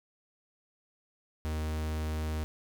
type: tone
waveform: 45% pulse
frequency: 77.78 Hz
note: D#2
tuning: in tune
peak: -31 dBFS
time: 1.45-2.44 s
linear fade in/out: 0 ms
effects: none